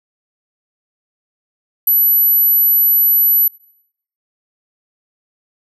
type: tone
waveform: sine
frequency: 11840 Hz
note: F#9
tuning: in tune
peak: -7 dBFS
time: 1.87-3.48 s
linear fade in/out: 5 ms
effects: noise-tail reverb RT60 0.7 s tail -25 dB re dry + tanh soft clip ceiling -7 dBFS